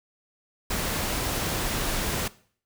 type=noise; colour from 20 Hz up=pink; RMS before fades=-28 dBFS; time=0.7-2.28 s; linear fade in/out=5 ms; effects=noise-tail reverb RT60 0.5 s tail -19 dB re dry